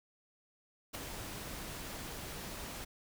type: noise with ADSR envelope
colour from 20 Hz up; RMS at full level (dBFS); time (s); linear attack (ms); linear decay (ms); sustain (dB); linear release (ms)
pink; -38; 0.93-2.85; 21; 7; -6; 13
effects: none